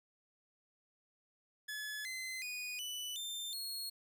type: tone with pitch steps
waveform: sawtooth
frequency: 1710 / 2057 / 2475 / 2977 / 3582 / 4309 Hz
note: A6 / C7 / D#7 / F#7 / A7 / C#8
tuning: -50 / -30 / -10 / +10 / +30 / -50 cents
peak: -37 dBFS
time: 1.68-3.9 s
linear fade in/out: 10 ms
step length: 370 ms
effects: none